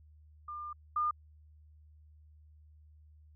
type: tone pair in turn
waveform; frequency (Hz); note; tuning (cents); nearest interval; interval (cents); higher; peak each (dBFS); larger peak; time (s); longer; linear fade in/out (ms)
sine; 1200 / 1211.1; D6 / D#6; +37 / -47; unison; 16; second; -39 / -28; second; 0.48-0.73 / 0.96-1.11; first; 5
effects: added 76 Hz sine -56 dBFS peak until 3.35 s